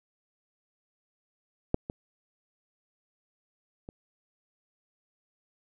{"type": "clicks", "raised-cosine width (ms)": 2, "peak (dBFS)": [-10, -21, -28], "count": 3, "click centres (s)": [1.744, 1.899, 3.889], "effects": []}